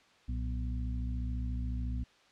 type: harmonic tone with a mistuned harmonic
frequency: 61.74 Hz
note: B1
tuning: in tune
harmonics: 1 / 2 / 3 / 4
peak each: -33 / -40 / -48 / -43 dBFS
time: 0.28-2.04 s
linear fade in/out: 10 ms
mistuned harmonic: 2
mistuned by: -110 cents
effects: white hiss -63 dBFS RMS until 2.31 s + low-pass 4000 Hz 12 dB/octave